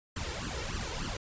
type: noise with flanger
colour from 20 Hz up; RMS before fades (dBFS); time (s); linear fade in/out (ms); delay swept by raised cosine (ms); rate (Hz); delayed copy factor
pink; -36; 0.16-1.17; 5; 0.65 to 2.25; 3.4; +0.85
effects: resampled to 16000 Hz